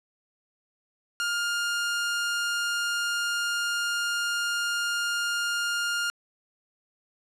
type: tone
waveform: sawtooth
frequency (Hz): 1410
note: F6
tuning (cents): +16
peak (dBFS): -22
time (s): 1.2-6.1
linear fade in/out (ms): 0
effects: low-pass 10000 Hz 12 dB/octave